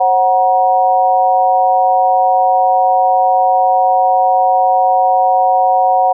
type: tone with amplitude modulation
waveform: sine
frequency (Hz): 742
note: F#5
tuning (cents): +5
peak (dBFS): -4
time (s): 0-6.13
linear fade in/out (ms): 10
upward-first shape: sine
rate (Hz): 206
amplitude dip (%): 90
effects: none